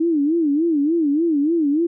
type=tone with vibrato; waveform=sine; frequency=310 Hz; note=D#4; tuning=6 cents flat; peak=-15 dBFS; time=0-1.87 s; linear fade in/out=10 ms; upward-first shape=sine; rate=3.4 Hz; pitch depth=170 cents each way; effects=none